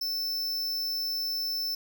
square tone, 5300 Hz, E8, 9 cents sharp, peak -29 dBFS, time 0.01-1.75 s, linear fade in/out 5 ms, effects none

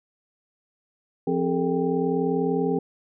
sine tone cluster, 172.9 / 263.5 / 410.1 / 450.2 / 788 Hz, F3 / C4 / G#4 / A4 / G5, -17 / +12 / -22 / +40 / +9 cents, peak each -28 / -26 / -26 / -27 / -33 dBFS, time 1.27-2.79 s, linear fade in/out 5 ms, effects none

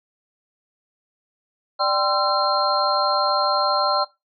sine tone cluster, 592 / 784 / 1039 / 1347 / 4185 Hz, D5 / G5 / C6 / E6 / C8, +14 / 0 / -12 / +37 / 0 cents, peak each -24 dBFS, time 1.79-4.05 s, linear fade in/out 20 ms, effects noise-tail reverb RT60 0.2 s tail -17 dB re dry

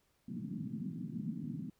white band-pass noise, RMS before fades -41 dBFS, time 0.28-1.7 s, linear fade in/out 5 ms, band 130 to 260 Hz, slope 48 dB/octave, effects pink hiss -75 dBFS RMS until 1.79 s

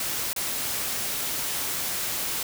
white noise with dropouts, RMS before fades -29 dBFS, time 0-2.43 s, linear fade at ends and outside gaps 2 ms, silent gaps 0.331-0.362 s, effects none

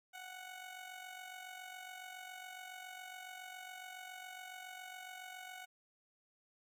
15% pulse tone with amplitude modulation, 740 Hz, F#5, in tune, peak -39 dBFS, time 0.13-5.66 s, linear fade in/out 20 ms, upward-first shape sine, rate 47.2 Hz, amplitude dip 55%, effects none

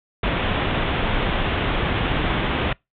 pink low-pass noise, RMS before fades -22 dBFS, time 0.23-2.73 s, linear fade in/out 5 ms, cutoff 3600 Hz, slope 96 dB/octave, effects noise-tail reverb RT60 0.2 s tail -26 dB re dry

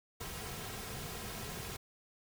pink noise with comb filter, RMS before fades -43 dBFS, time 0.2-1.77 s, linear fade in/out 10 ms, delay 3.4 ms, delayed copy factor -0.5, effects none

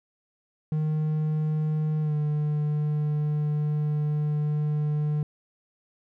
triangle tone with pitch glide, 154.2 to 149.81 Hz, D#3 to D3, -15 to +35 cents, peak -21 dBFS, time 0.72-5.23 s, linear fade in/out 2 ms, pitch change -50 cents, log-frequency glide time 2.01-2.14 s, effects none

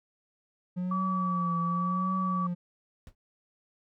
triangle tone with vibrato, 178.6 Hz, F3, 39 cents sharp, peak -27 dBFS, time 0.76-2.55 s, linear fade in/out 20 ms, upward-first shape triangle, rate 0.9 Hz, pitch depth 83 cents each way
sine tone, 1146 Hz, D6, 43 cents flat, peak -29 dBFS, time 0.91-2.47 s, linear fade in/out 5 ms
brown noise with exponential decay, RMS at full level -40 dBFS, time 3.07-3.15 s, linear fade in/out 1 ms, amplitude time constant 17 ms
effects none

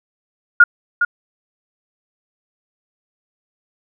sine tone with echo, 1425 Hz, F6, 34 cents sharp, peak -3 dBFS, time 0.6-0.64 s, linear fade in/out 5 ms, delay 410 ms, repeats 1, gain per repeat -9 dB, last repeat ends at 1.05 s, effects none

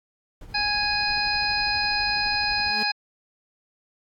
brown noise with tremolo, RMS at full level -39 dBFS, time 0.41-2.72 s, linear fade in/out 2 ms, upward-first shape sine, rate 12 Hz, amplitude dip 50%
harmonic tone, 830 Hz, G#5, 1 cent flat, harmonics 1 / 2 / 3 / 5 / 6, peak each -28 / -28 / -28 / -28 / -28 dBFS, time 0.54-2.92 s, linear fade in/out 10 ms
30% pulse tone with exponential growth, 214.3 Hz, A3, 45 cents flat, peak -26 dBFS, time 2.53-2.83 s, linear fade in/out 2 ms, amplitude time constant 65 ms
effects AAC 64 kbps

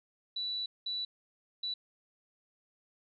sine tone bursts at uneven times, 3951 Hz, B7, in tune, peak -33 dBFS, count 3, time 0.36-0.66 / 0.86-1.05 / 1.63-1.74 s, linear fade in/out 5 ms, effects none

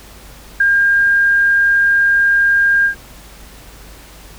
sine tone with ADSR envelope, 1608 Hz, G6, 44 cents sharp, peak -7 dBFS, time 0.6-2.95 s, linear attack 6 ms, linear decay 16 ms, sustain -2 dB, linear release 100 ms, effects added 50 Hz sine -40 dBFS peak until 4.38 s + pink hiss -40 dBFS RMS until 4.38 s

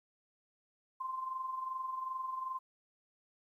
sine tone with amplitude modulation, 1043 Hz, C6, 6 cents flat, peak -34 dBFS, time 1-2.59 s, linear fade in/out 10 ms, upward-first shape sine, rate 22.6 Hz, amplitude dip 55%, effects 12-bit

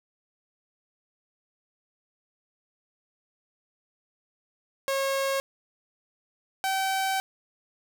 sawtooth tone pair in turn, 544 / 769.3 Hz, C#5 / G5, -33 / -33 cents, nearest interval tritone, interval 600 cents, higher second, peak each -21 dBFS, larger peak neither, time 4.88-5.4 / 6.64-7.2 s, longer second, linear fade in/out 0 ms, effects none

